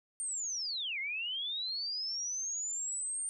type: linear two-way sweep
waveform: sine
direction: down then up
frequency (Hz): 8870 to 2065 to 8870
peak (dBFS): -34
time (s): 0.2-3.29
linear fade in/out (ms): 0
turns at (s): 0.99
effects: none